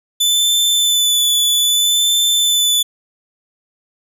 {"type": "tone with vibrato", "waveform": "sawtooth", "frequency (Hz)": 3500, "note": "A7", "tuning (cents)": -10, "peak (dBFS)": -9, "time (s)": [0.2, 2.83], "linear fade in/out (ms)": 10, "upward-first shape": "sine", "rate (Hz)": 0.62, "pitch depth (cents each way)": 21, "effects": []}